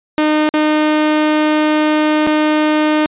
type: tone with dropouts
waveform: sawtooth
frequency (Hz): 305.7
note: D#4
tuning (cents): -30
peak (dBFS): -7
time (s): 0.18-3.06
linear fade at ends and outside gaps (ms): 0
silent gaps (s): 0.49-0.539 / 2.266-2.272
effects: resampled to 8000 Hz